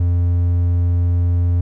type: tone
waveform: triangle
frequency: 87.31 Hz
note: F2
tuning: in tune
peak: -11 dBFS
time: 0-1.61 s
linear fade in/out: 5 ms
effects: none